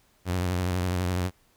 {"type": "tone with vibrato", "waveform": "sawtooth", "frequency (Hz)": 90.3, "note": "F#2", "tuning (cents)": -42, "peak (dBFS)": -21, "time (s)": [0.25, 1.31], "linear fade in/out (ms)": 50, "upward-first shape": "square", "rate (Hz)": 12, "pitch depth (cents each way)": 45, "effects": ["pink hiss -64 dBFS RMS until 1.56 s"]}